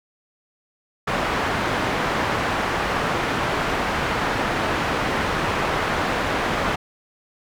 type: low-pass noise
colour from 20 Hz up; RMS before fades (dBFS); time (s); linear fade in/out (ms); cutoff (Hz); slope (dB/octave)
white; -23; 1.07-6.76; 10; 1500; 12
effects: none